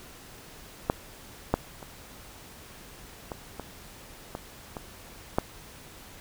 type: clicks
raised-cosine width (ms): 1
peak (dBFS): -8 / -7 / -26 / -20 / -21 / -19 / -21 / -8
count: 8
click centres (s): 0.899 / 1.54 / 1.828 / 3.318 / 3.597 / 4.351 / 4.768 / 5.385
effects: pink hiss -48 dBFS RMS until 6.2 s